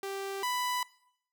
sawtooth tone pair in turn, 392 / 992.6 Hz, G4 / B5, 0 / +8 cents, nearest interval octave + major third, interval 1608 cents, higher second, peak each -31 / -26 dBFS, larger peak second, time 0.03-0.43 / 0.43-0.83 s, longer neither, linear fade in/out 2 ms, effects noise-tail reverb RT60 0.7 s tail -21 dB re dry

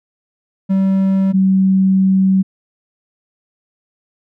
triangle / sine tone pair in turn, 192.4 / 190.63 Hz, G3 / G3, -32 / -48 cents, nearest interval unison, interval 16 cents, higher first, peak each -9 dBFS, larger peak neither, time 0.69-1.33 / 1.33-2.43 s, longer second, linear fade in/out 20 ms, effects none

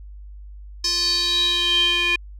square tone with band-pass filter sweep, 349.2 Hz, F4, in tune, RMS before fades -20 dBFS, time 0.84-2.16 s, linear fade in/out 5 ms, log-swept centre 5200 to 2600 Hz, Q 8.3, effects added 50 Hz sine -36 dBFS peak until 2.39 s

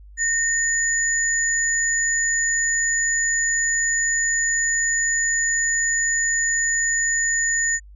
sine tone pair together, 1838 / 6939 Hz, A#6 / A8, -25 / -25 cents, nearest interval octave + major seventh, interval 2300 cents, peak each -21 dBFS, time 0.17-7.8 s, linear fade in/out 50 ms, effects added 50 Hz sine -41 dBFS peak until 7.95 s

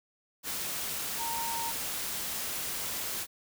sine tone in noise, 922 Hz, A#5, 19 cents flat, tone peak -34 dBFS, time 1.17-1.73 s, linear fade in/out 50 ms, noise white, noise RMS -35 dBFS, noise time 0.43-3.27 s, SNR -2 dB, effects none

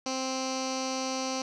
15% pulse tone with low-pass filter, 261.9 Hz, C4, 2 cents sharp, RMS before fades -32 dBFS, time 0.06-1.42 s, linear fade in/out 2 ms, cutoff 5500 Hz, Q 6, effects none

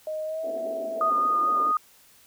sine tone with pitch glide, 622.3 to 653.6 Hz, D#5 to E5, 0 to -15 cents, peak -28 dBFS, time 0.07-1.1 s, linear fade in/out 2 ms, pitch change +85 cents, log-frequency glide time 0.25-0.49 s
pink band-pass noise, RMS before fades -39 dBFS, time 0.43-1.72 s, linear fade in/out 10 ms, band 230 to 750 Hz, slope 96 dB/octave
sine tone with vibrato, 1230 Hz, D#6, 20 cents flat, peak -20 dBFS, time 1.01-1.77 s, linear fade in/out 2 ms, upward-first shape sine, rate 4.6 Hz, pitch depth 16 cents each way
effects white hiss -56 dBFS RMS until 2.26 s

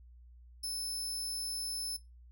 25% pulse tone, 5260 Hz, E8, 5 cents flat, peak -30 dBFS, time 0.63-1.97 s, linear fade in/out 10 ms, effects noise-tail reverb RT60 0.2 s tail -19 dB re dry + added 60 Hz sine -53 dBFS peak until 2.31 s

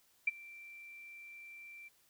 sine tone with ADSR envelope, 2349 Hz, D7, in tune, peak -25 dBFS, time 0.27-1.89 s, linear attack 7 ms, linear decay 24 ms, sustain -24 dB, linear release 17 ms, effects white hiss -70 dBFS RMS until 2.09 s

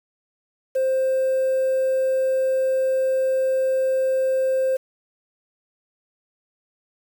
sine tone, 525 Hz, C5, 6 cents sharp, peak -16 dBFS, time 0.75-4.77 s, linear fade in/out 10 ms, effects tanh soft clip ceiling -16 dBFS + 7-bit

